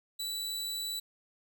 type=tone; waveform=sawtooth; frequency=3951 Hz; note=B7; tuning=in tune; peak=-31 dBFS; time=0.19-1 s; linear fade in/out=10 ms; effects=none